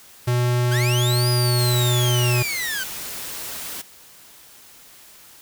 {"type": "tone", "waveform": "square", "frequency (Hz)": 122.5, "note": "B2", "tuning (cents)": -14, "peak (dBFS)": -18, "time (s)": [0.27, 2.43], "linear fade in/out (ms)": 10}
{"type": "linear two-way sweep", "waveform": "sawtooth", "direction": "up then down", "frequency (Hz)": [1480, 4978, 1480], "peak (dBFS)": -21, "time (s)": [0.71, 2.84], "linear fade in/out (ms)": 10, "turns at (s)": 1.29}
{"type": "noise", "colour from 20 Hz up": "white", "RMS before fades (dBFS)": -32, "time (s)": [1.58, 3.82], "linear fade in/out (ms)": 10}
{"effects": ["white hiss -47 dBFS RMS until 5.41 s"]}